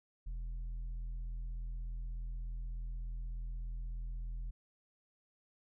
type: tone with tanh clipping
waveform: triangle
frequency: 41.69 Hz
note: E1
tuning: 20 cents sharp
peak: -39 dBFS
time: 0.26-4.51 s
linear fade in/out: 10 ms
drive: 9 dB
effects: none